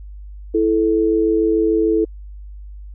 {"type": "tone pair together", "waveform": "sine", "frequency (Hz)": [329.6, 436.3], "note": ["E4", "A4"], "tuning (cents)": [0, -15], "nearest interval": "perfect fourth", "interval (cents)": 485, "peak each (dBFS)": -16, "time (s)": [0.54, 2.05], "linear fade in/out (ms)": 10, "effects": ["added 50 Hz sine -32 dBFS peak until 2.94 s"]}